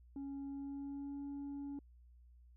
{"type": "tone with pitch glide", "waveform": "sine", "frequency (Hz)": [277.2, 282], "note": ["C#4", "C#4"], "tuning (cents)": [0, 30], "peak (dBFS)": -39, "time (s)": [0.16, 1.79], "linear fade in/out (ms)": 2, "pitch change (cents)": 30, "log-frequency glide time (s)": [0.47, 1.22], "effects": ["tanh soft clip ceiling -41 dBFS", "added 60 Hz sine -59 dBFS peak until 2.56 s"]}